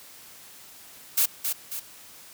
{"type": "noise with echo", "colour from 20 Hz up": "blue", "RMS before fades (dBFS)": -21, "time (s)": [1.17, 1.26], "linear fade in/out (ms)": 10, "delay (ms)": 270, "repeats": 2, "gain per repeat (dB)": -6, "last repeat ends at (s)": 1.8, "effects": ["white hiss -48 dBFS RMS until 2.33 s", "high-pass 60 Hz 12 dB/octave"]}